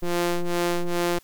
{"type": "ring-modulated tone", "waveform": "sawtooth", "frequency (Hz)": 173.8, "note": "F3", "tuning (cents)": -8, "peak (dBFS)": -15, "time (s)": [0.02, 1.19], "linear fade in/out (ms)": 10, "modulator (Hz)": 175, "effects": ["white hiss -57 dBFS RMS until 1.23 s"]}